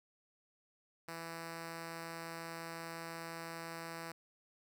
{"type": "tone", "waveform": "5% pulse", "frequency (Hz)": 165.7, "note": "E3", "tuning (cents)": 9, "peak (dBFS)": -32, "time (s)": [1.08, 4.12], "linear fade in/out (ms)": 5, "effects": []}